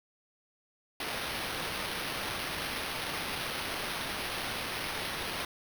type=noise with sample-and-hold; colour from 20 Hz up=white; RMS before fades=-36 dBFS; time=1-5.45 s; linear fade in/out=2 ms; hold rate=7350 Hz; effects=none